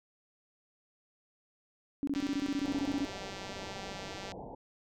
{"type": "tone bursts", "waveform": "sine", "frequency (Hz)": 281.8, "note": "C#4", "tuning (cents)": 29, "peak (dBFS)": -29, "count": 16, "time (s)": [2.03, 3.048], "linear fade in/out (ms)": 0, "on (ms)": 43, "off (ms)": 22}
{"type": "click train", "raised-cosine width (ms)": 0.2, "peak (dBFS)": -27, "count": 424, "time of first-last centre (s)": [2.15, 4.319], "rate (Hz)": 195}
{"type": "low-pass noise", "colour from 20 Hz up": "white", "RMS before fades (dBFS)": -45, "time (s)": [2.64, 4.55], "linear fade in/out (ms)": 5, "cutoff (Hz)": 910, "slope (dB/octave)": 96}
{"effects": []}